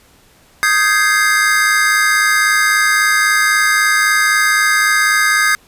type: chord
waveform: square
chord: Ab major seventh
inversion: second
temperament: equal with one note detuned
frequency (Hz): 1244.5 / 1568 / 1671.8 / 2093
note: Eb6 / G6 / Ab6 / C7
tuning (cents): 0 / 0 / +11 / 0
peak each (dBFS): -18 / -17 / -17 / -17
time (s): 0.63-5.55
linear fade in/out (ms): 0
effects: pink hiss -49 dBFS RMS until 5.67 s + resampled to 32000 Hz